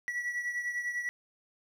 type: beating tone pair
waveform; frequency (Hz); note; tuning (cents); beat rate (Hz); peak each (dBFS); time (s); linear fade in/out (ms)
triangle; 1941 / 1951; B6 / B6; -31 / -22; 10; -31 / -38; 0.08-1.09; 0
effects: none